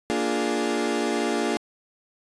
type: chord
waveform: 30% pulse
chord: Bb dominant seventh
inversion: none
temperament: equal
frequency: 233.1 / 293.7 / 349.2 / 415.3 Hz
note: Bb3 / D4 / F4 / Ab4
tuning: 0 / 0 / 0 / 0 cents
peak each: -26 dBFS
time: 0.1-1.57 s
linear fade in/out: 0 ms
effects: resampled to 22050 Hz